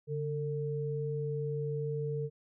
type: tone pair together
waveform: sine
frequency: 143.2 / 450.3 Hz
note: D3 / A4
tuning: -43 / +40 cents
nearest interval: octave + minor sixth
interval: 1983 cents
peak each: -34 / -35 dBFS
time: 0.07-2.3 s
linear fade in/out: 50 ms
effects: none